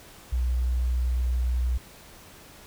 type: tone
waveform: sine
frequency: 61.74 Hz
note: B1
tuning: in tune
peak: -22 dBFS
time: 0.32-1.78 s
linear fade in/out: 10 ms
effects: pink hiss -49 dBFS RMS until 2.66 s